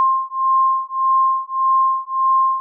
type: beating tone pair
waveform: sine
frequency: 1057 / 1058.7 Hz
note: C6 / C6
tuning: +17 / +20 cents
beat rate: 1.7 Hz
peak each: -17 dBFS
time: 0-2.6 s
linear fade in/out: 0 ms
effects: none